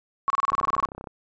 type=tone bursts; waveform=sine; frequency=1108.7 Hz; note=C#6; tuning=in tune; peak=-18 dBFS; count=12; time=0.28-0.851 s; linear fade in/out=0 ms; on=21 ms; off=29 ms
type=click train; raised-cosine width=1 ms; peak=-22 dBFS; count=19; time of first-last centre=0.52-1.072 s; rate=32.6 Hz
effects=resampled to 16000 Hz